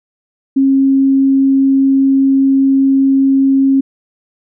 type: tone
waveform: sine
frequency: 270.5 Hz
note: C#4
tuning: 42 cents flat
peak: -7 dBFS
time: 0.56-3.81 s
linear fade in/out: 10 ms
effects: none